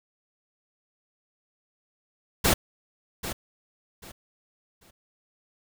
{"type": "noise with echo", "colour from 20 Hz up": "pink", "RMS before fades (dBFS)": -20, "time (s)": [2.44, 2.54], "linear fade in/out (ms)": 10, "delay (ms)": 790, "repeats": 3, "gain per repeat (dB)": -12, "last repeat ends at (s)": 4.91, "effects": []}